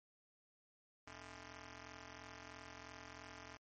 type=ring-modulated tone; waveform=5% pulse; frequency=185 Hz; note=F#3; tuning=in tune; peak=-38 dBFS; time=1.07-3.57 s; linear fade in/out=5 ms; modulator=484 Hz; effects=MP3 32 kbps